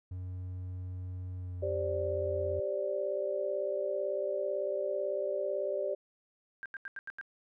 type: tone with pitch glide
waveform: triangle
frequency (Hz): 91.4 to 87.17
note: F#2 to F2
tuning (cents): -21 to -3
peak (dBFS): -35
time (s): 0.11-2.6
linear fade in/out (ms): 5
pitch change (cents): -82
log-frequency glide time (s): 1.37-1.82
type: chord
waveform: sine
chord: G suspended fourth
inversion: none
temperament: equal with one note detuned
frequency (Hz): 392 / 529.3 / 587.3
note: G4 / C5 / D5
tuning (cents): 0 / +20 / 0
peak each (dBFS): -36 / -37 / -33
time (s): 1.62-5.95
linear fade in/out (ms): 10
type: tone bursts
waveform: sine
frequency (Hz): 1593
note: G6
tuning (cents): +27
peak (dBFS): -38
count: 6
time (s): 6.63-7.212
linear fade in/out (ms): 0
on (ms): 27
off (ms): 84
effects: none